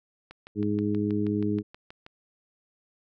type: click train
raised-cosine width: 0.3 ms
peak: -28 dBFS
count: 12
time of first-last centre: 0.31-2.064 s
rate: 6.27 Hz
type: harmonic tone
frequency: 103.83 Hz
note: G#2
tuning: in tune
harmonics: 1 / 2 / 3 / 4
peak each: -32 / -28 / -28 / -32 dBFS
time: 0.55-1.63 s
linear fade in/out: 50 ms
effects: none